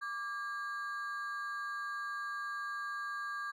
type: ring-modulated tone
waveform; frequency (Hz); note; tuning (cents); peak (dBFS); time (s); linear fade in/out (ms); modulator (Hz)
triangle; 1396.9; F6; 0; -32; 0.01-3.52; 20; 226
effects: none